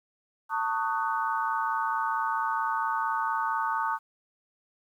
sine chord, D# half-diminished seventh, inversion second, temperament just, 896 / 1120.1 / 1244.5 / 1493.4 Hz, A5 / C#6 / D#6 / F#6, +31 / +18 / 0 / +16 cents, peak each -29 / -32 / -32 / -34 dBFS, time 0.49-3.99 s, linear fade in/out 50 ms, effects 10-bit

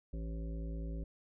harmonic tone, 55 Hz, A1, in tune, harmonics 1 / 3 / 5 / 7 / 9 / 10, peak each -38 / -45 / -50 / -54 / -59 / -56 dBFS, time 0.13-1.04 s, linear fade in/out 5 ms, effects none

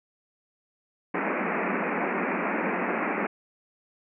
pink band-pass noise, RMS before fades -28 dBFS, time 1.14-3.27 s, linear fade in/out 5 ms, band 180 to 2500 Hz, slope 96 dB/octave, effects none

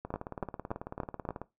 two click trains, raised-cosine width 1 ms, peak -18 / -24 dBFS, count 5 / 26, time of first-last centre 0.14-1.289 / 0.05-1.416 s, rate 3.48 / 18.3 Hz, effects noise-tail reverb RT60 0.2 s tail -18 dB re dry

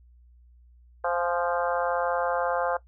harmonic tone with a mistuned harmonic, 174.4 Hz, F3, 2 cents flat, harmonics 3 / 4 / 5 / 6 / 7 / 8 / 9, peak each -28 / -30 / -32 / -34 / -35 / -36 / -37 dBFS, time 1.04-2.77 s, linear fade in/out 5 ms, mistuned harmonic 5, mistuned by -37 cents, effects noise-tail reverb RT60 0.1 s tail -17 dB re dry + added 60 Hz sine -52 dBFS peak until 2.87 s

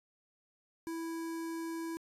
square tone with notch filter, 329.6 Hz, E4, in tune, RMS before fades -39 dBFS, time 0.87-1.97 s, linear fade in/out 0 ms, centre 3200 Hz, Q 1.2, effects resampled to 32000 Hz

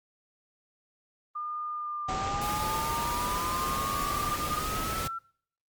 sine tone with vibrato, 1205 Hz, D6, 44 cents sharp, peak -32 dBFS, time 1.35-4.6 s, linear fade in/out 10 ms, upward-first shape sine, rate 1 Hz, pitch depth 13 cents each way
sine linear sweep, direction up, 751 to 1357 Hz, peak -33 dBFS, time 2.08-5.19 s, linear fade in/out 10 ms
pink noise, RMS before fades -34 dBFS, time 2.08-5.08 s, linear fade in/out 10 ms
effects noise-tail reverb RT60 0.6 s tail -26 dB re dry + Opus 24 kbps

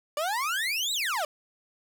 30% pulse exponential two-way sweep, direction up then down, 571 to 4049 to 571 Hz, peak -24 dBFS, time 0.17-1.25 s, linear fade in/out 2 ms, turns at 0.93 s, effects none

